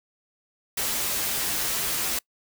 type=noise with comb filter; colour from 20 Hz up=white; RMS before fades=-27 dBFS; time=0.77-2.19 s; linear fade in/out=5 ms; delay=11 ms; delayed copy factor=-0.7; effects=noise-tail reverb RT60 0.1 s tail -24 dB re dry